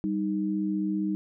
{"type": "tone pair together", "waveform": "sine", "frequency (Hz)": [195.6, 310.8], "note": ["G3", "D#4"], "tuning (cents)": [-4, -2], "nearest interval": "minor sixth", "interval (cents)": 802, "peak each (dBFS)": -28, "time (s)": [0.04, 1.15], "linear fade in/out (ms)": 0, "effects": []}